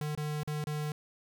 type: tone with dropouts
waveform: square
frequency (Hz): 150.4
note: D3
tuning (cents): +42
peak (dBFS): -33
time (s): 0.01-0.92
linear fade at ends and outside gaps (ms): 2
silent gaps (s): 0.151-0.175 / 0.433-0.475 / 0.641-0.67
effects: none